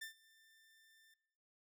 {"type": "tone with ADSR envelope", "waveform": "sawtooth", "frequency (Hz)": 1785, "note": "A6", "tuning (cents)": 24, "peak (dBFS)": -40, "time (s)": [0.01, 1.14], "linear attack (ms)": 10, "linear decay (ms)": 110, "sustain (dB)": -22, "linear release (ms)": 3, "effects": ["noise-tail reverb RT60 0.9 s tail -22 dB re dry"]}